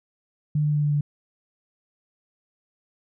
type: tone with pitch steps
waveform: sine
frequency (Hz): 150 / 149.05 / 148.11 / 147.17 / 146.24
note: D3 / D3 / D3 / D3 / D3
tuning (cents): +37 / +26 / +15 / +4 / -7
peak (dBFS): -19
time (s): 0.55-1.01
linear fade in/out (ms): 5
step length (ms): 92
effects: none